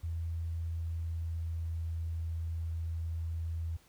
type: tone with pitch glide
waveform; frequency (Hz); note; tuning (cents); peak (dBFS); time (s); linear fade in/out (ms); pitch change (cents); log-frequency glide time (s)
sine; 82.9 to 82.33; E2 to E2; +10 to -2; -33; 0.03-3.77; 10; -12; 0.59-1.72
effects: pink hiss -64 dBFS RMS until 3.88 s